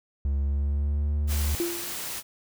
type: tone with pitch glide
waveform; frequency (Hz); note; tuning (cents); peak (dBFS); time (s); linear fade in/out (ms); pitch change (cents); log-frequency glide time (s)
triangle; 69.7 to 73.63; C#2 to D2; +10 to +5; -21; 0.25-1.55; 0; +95; 0.4-1.14
type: noise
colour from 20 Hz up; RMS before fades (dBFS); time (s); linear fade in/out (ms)
white; -34; 1.27-2.23; 50
type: tone with exponential decay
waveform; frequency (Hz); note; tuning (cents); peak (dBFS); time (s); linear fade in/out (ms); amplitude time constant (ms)
sine; 343.8; F4; -27; -22; 1.6-2.04; 0; 95
effects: none